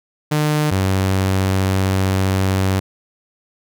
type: tone pair in turn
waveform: sawtooth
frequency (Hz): 151 / 95.38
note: D3 / G2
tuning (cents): +48 / -47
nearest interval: minor sixth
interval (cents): 795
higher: first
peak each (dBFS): -11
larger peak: neither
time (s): 0.31-0.71 / 0.71-2.8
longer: second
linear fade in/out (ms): 10
effects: none